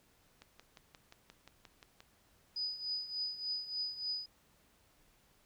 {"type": "click train", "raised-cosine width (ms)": 0.2, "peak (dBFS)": -35, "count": 10, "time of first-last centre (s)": [0.42, 2.005], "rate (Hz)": 5.68}
{"type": "tone with tremolo", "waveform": "sine", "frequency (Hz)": 4972, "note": "D#8", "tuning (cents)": -2, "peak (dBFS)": -33, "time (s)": [2.56, 4.26], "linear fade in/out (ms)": 5, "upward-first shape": "triangle", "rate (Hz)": 3.4, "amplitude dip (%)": 80}
{"effects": ["pink hiss -69 dBFS RMS until 5.45 s"]}